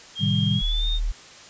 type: tone with pitch glide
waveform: sine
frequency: 3226 to 3663 Hz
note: G7 to A#7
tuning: +49 to -31 cents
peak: -26 dBFS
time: 0.15-1 s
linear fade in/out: 50 ms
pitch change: +220 cents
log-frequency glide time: 0.51-0.88 s
type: chord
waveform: sine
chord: A half-diminished seventh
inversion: none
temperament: equal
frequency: 110 / 130.81 / 155.56 / 196 Hz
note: A2 / C3 / Eb3 / G3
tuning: 0 / 0 / 0 / 0 cents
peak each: -24 / -27 / -25 / -24 dBFS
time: 0.19-0.62 s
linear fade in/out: 50 ms
type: tone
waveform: sine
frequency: 38.89 Hz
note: D#1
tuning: in tune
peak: -21 dBFS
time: 0.61-1.12 s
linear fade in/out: 10 ms
effects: white hiss -45 dBFS RMS until 1.49 s + resampled to 16000 Hz